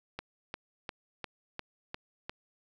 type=click train; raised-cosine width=0.3 ms; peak=-21 dBFS; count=7; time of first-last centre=0.19-2.295 s; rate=2.85 Hz; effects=none